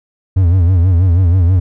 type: tone with vibrato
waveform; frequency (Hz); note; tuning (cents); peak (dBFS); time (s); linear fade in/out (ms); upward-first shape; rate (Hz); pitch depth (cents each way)
triangle; 89.2; F2; +37; -5; 0.36-1.6; 10; sine; 6.2; 120
effects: none